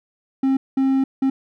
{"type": "tone bursts at uneven times", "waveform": "triangle", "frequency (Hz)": 267.5, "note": "C4", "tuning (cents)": 38, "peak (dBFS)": -13, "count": 3, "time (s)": [[0.43, 0.57], [0.77, 1.04], [1.22, 1.3]], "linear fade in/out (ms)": 5, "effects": []}